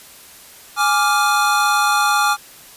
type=chord; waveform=square; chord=D diminished; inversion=second; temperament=equal; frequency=830.6 / 1174.7 / 1396.9 Hz; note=Ab5 / D6 / F6; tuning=0 / 0 / 0 cents; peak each=-19 dBFS; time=0.76-2.37 s; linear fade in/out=50 ms; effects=white hiss -42 dBFS RMS until 2.76 s + resampled to 32000 Hz